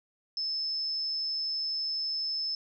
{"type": "tone with amplitude modulation", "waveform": "sine", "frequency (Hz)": 5240, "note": "E8", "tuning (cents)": -11, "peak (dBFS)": -28, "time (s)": [0.37, 2.55], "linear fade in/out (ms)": 2, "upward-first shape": "sine", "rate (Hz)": 152, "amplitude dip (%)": 30, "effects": []}